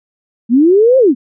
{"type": "linear two-way sweep", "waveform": "sine", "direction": "up then down", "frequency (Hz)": [220, 541, 220], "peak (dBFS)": -5, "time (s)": [0.49, 1.15], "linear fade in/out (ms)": 50, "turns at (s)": 0.98, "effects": []}